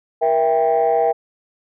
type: chord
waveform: sine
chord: E diminished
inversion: second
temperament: just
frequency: 474.7 / 659.3 / 791.1 Hz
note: Bb4 / E5 / G5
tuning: +31 / 0 / +16 cents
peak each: -17 dBFS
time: 0.21-1.13 s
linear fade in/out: 20 ms
effects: tanh soft clip ceiling -8 dBFS